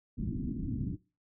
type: low-pass noise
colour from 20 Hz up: white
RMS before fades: -35 dBFS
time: 0.17-0.97 s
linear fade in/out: 20 ms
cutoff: 290 Hz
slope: 48 dB/octave
effects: noise-tail reverb RT60 0.3 s tail -20 dB re dry